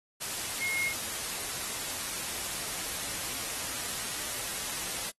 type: tone in noise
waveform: sine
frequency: 2153 Hz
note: C7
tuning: 49 cents sharp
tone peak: -30 dBFS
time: 0.6-0.93 s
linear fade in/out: 20 ms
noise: white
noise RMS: -35 dBFS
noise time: 0.2-5.11 s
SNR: +2 dB
effects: noise-tail reverb RT60 0.1 s tail -23 dB re dry + AAC 32 kbps